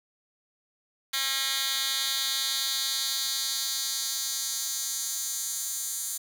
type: tone with high-pass filter sweep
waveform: 10% pulse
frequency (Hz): 270.2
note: C#4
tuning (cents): -44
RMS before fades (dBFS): -30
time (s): 1.13-6.18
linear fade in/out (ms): 10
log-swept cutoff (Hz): 2800 to 7800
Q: 1.7
effects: none